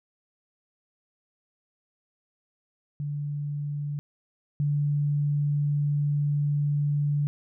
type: tone pair in turn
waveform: sine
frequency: 145.6 / 145.6 Hz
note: D3 / D3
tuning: -15 / -15 cents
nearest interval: unison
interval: 0 cents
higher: neither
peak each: -28 / -22 dBFS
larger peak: second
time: 3-3.99 / 4.6-7.27 s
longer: second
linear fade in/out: 0 ms
effects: none